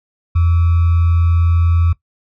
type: tone with sample-and-hold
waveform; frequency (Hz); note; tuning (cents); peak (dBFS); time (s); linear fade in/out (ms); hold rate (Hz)
sine; 84.4; E2; +41; -10; 0.35-1.93; 10; 1225
effects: noise-tail reverb RT60 0.1 s tail -18 dB re dry + low-pass 2000 Hz 12 dB/octave